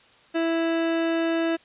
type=tone; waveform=30% pulse; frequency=330 Hz; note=E4; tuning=2 cents sharp; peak=-19 dBFS; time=0.34-1.57 s; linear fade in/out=20 ms; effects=white hiss -55 dBFS RMS until 1.64 s + resampled to 8000 Hz